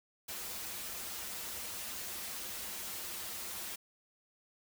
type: noise with comb filter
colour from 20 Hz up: white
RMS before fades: -42 dBFS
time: 0.28-3.76 s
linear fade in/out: 10 ms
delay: 7 ms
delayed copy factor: -0.9
effects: none